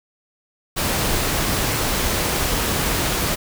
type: noise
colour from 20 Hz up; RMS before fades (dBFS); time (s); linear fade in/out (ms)
pink; -21; 0.76-3.36; 20
effects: none

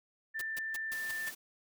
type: tone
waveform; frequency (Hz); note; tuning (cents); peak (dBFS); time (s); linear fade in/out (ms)
sine; 1778; A6; +18; -35; 0.34-1.31; 20
type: noise bursts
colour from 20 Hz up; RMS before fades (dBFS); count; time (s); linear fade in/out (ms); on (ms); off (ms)
white; -42; 6; 0.39-1.29; 5; 25; 150
type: high-pass noise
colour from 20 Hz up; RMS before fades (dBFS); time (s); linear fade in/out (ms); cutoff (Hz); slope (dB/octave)
white; -47; 0.93-1.35; 10; 110; 48
effects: none

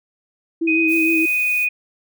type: tone with vibrato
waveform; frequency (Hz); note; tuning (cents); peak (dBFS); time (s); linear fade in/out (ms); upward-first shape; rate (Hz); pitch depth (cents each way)
sine; 325.3; E4; -23; -17; 0.61-1.26; 10; triangle; 6.5; 38
type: tone with pitch glide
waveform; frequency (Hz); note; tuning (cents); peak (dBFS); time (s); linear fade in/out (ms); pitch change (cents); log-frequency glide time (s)
sine; 2500 to 2481; D#7 to D#7; +8 to -6; -16; 0.67-1.69; 10; -14; 1.1-1.56
type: noise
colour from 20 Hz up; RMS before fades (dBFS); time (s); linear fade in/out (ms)
violet; -33; 0.87-1.68; 50
effects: none

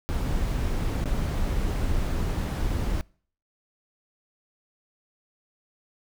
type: noise with dropouts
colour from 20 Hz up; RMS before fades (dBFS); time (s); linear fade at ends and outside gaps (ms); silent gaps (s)
brown; -26; 0.09-3.01; 0; 1.041-1.057
effects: noise-tail reverb RT60 0.5 s tail -25 dB re dry

